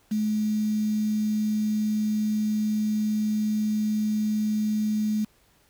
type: tone with quantisation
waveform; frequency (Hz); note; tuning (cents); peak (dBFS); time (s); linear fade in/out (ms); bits
sine; 213.6; G#3; +49; -22; 0.11-5.25; 10; 7
effects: pink hiss -62 dBFS RMS until 5.69 s